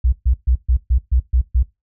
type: tone bursts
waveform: sine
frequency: 61.74 Hz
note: B1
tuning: in tune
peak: -11 dBFS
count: 8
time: 0.04-1.63 s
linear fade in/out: 10 ms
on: 85 ms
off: 130 ms
effects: noise-tail reverb RT60 0.2 s tail -18 dB re dry